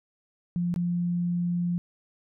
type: tone with dropouts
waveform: sine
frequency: 174.61 Hz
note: F3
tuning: in tune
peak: -24 dBFS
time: 0.56-1.78 s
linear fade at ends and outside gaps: 0 ms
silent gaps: 0.741-0.761 s
effects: none